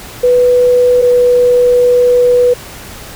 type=tone pair in turn; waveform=sine; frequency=493.9 / 491.3 Hz; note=B4 / B4; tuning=0 / -9 cents; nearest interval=unison; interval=9 cents; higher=first; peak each=-5 dBFS; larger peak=neither; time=0.23-1.02 / 1.02-2.54 s; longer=second; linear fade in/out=10 ms; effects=pink hiss -30 dBFS RMS until 3.15 s